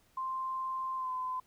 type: tone with pitch glide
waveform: sine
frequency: 1046.5 to 1021.4 Hz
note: C6 to C6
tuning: 0 to -42 cents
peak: -33 dBFS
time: 0.17-1.4 s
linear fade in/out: 5 ms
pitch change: -42 cents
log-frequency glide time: 0.96-1.11 s
effects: pink hiss -68 dBFS RMS until 1.46 s